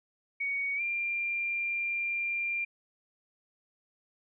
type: tone with pitch glide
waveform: sine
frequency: 2238 to 2385 Hz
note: C#7 to D7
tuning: +16 to +26 cents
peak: -29 dBFS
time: 0.4-2.65 s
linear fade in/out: 10 ms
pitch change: +110 cents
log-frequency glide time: 0.76-0.81 s
effects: none